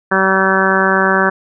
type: harmonic tone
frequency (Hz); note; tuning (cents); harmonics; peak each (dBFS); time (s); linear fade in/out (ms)
191.2; G3; -43; 1 / 2 / 3 / 4 / 5 / 6 / 7 / 8 / 9; -19 / -18 / -20 / -22 / -20 / -19 / -21 / -16 / -19; 0.11-1.3; 10
effects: none